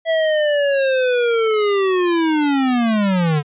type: linear sweep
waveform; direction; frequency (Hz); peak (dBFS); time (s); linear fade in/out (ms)
square; down; 659.3 to 142.2; -15; 0.05-3.43; 50
effects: resampled to 8000 Hz